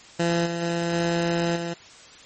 15% pulse tone with level steps, 170 Hz, F3, 46 cents flat, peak -14 / -20 / -17 / -15 / -21 dBFS, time 0.19-1.74 s, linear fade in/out 10 ms, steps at 0.45 / 0.61 / 0.92 / 1.55 s, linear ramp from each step 20 ms, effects white hiss -47 dBFS RMS until 2.25 s + MP3 32 kbps

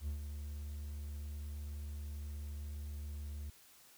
triangle tone with ADSR envelope, 73.42 Hz, D2, in tune, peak -33 dBFS, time 0-3.5 s, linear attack 74 ms, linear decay 110 ms, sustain -6 dB, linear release 4 ms, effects white hiss -62 dBFS RMS until 3.97 s

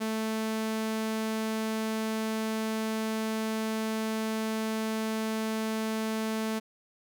sawtooth tone, 220 Hz, A3, in tune, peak -25 dBFS, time 0-6.6 s, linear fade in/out 20 ms, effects none

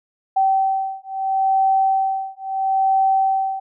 sine beating tone pair, 771 / 771.75 Hz, G5 / G5, -29 / -27 cents, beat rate 0.75 Hz, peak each -19 dBFS, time 0.36-3.6 s, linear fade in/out 10 ms, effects none

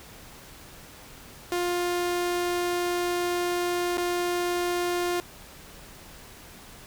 sawtooth tone with dropouts, 352.4 Hz, F4, 16 cents sharp, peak -21 dBFS, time 1.52-5.2 s, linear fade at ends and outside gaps 0 ms, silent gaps 3.972-3.981 s, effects pink hiss -47 dBFS RMS until 6.86 s

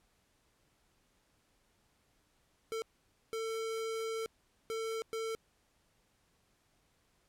square tone bursts at uneven times, 447.8 Hz, A4, 30 cents sharp, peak -36 dBFS, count 4, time 2.72-2.82 / 3.33-4.26 / 4.7-5.02 / 5.13-5.35 s, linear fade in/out 0 ms, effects pink hiss -73 dBFS RMS until 7.28 s + low-pass 12000 Hz 12 dB/octave

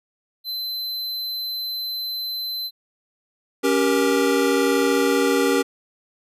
square tone, 4060 Hz, B7, 47 cents sharp, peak -26 dBFS, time 0.44-2.71 s, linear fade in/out 50 ms
square chord, G diminished, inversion second, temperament equal with one note detuned, 277.2 / 392 / 472.9 Hz, Db4 / G4 / Bb4, 0 / 0 / +25 cents, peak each -22 dBFS, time 3.63-5.63 s, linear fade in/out 20 ms
effects resampled to 32000 Hz

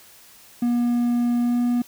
triangle tone with pitch glide, 240.1 to 242.2 Hz, B3 to B3, -49 to -34 cents, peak -16 dBFS, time 0.62-1.82 s, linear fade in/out 5 ms, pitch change +15 cents, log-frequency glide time 1.41-1.6 s, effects white hiss -49 dBFS RMS until 1.87 s

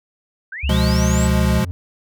sine linear sweep, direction up, 1480 to 8010 Hz, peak -27 dBFS, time 0.52-1.27 s, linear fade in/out 5 ms
sine tone, 69.3 Hz, C#2, in tune, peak -17 dBFS, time 0.63-1.6 s, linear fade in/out 10 ms
square chord, F diminished, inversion second, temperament equal, 123.47 / 174.61 / 207.7 Hz, Cb3 / F3 / Ab3, 0 / 0 / 0 cents, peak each -21 dBFS, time 0.69-1.65 s, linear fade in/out 5 ms
triangle tone with exponential growth, 88.2 Hz, F2, 18 cents sharp, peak -19 dBFS, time 1.41-1.71 s, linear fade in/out 0 ms, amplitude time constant 64 ms
effects none

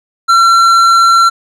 sine tone with tanh clipping, 1358 Hz, F6, 49 cents flat, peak -6 dBFS, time 0.28-1.3 s, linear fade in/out 20 ms, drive 11 dB, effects none

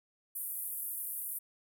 white band-pass noise, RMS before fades -39 dBFS, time 0.35-1.39 s, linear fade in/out 10 ms, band 10000 to 15000 Hz, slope 48 dB/octave, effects none

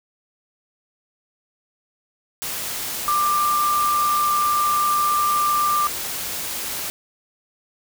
sine tone in noise, 1187 Hz, D6, 18 cents sharp, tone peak -17 dBFS, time 3.08-5.87 s, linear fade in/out 0 ms, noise white, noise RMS -28 dBFS, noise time 2.42-6.9 s, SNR +8 dB, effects none

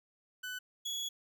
30% pulse tone pair in turn, 1500 / 3367 Hz, F#6 / G#7, +23 / +23 cents, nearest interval octave + major second, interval 1400 cents, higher second, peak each -36 / -33 dBFS, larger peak second, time 0.43-0.59 / 0.85-1.09 s, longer second, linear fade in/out 10 ms, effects none

